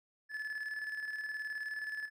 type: tone with tremolo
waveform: triangle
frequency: 1727 Hz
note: A6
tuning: 33 cents flat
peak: -34 dBFS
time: 0.29-2.1 s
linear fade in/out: 50 ms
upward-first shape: square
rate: 19 Hz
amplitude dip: 45%
effects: none